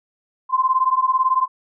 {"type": "beating tone pair", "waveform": "sine", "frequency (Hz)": [1031, 1049], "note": ["C6", "C6"], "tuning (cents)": [-26, 4], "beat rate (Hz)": 18, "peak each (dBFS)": -18, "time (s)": [0.49, 1.48], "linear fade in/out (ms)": 50, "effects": []}